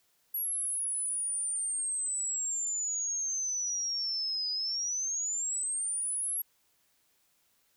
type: exponential two-way sweep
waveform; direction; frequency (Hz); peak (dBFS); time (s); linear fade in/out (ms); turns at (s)
sine; down then up; 11480 to 4948 to 11450; -30; 0.34-6.42; 5; 4.51
effects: white hiss -71 dBFS RMS until 7.76 s